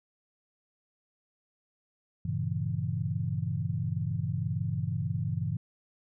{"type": "chord", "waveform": "sine", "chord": "G diminished seventh", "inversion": "none", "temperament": "equal", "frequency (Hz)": [98, 116.54, 138.59, 164.81], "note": ["G2", "Bb2", "Db3", "Fb3"], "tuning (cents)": [0, 0, 0, 0], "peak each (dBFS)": -34, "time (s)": [2.25, 5.57], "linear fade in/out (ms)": 5, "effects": []}